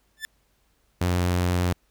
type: tone with exponential growth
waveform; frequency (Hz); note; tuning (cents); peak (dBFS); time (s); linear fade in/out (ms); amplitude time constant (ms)
sawtooth; 1760; A6; 0; -23; 0.17-0.25; 0; 17
type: tone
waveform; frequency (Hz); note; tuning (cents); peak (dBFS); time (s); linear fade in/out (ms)
sawtooth; 89.1; F2; +35; -17; 1.01-1.73; 5
effects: added 50 Hz sine -68 dBFS peak until 1.9 s + pink hiss -68 dBFS RMS until 1.9 s